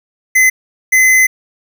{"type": "tone bursts at uneven times", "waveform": "square", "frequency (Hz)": 2040, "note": "C7", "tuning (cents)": -44, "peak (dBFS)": -7, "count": 2, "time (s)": [[0.35, 0.5], [0.92, 1.27]], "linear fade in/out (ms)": 10, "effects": []}